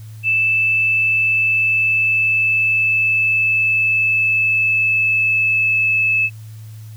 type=tone with pitch glide; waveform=sine; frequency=2637 to 2608 Hz; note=E7 to E7; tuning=0 to -19 cents; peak=-13 dBFS; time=0.23-6.3 s; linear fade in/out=50 ms; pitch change=-19 cents; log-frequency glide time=0.33-6.07 s; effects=added 109 Hz sine -32 dBFS peak until 6.96 s + white hiss -50 dBFS RMS until 6.96 s